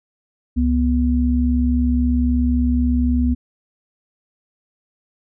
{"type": "tone pair together", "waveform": "sine", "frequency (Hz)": [68.78, 245.1], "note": ["C#2", "B3"], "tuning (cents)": [-13, -13], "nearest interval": "octave + minor seventh", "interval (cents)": 2200, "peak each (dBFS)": -17, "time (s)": [0.56, 3.35], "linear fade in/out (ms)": 20, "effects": []}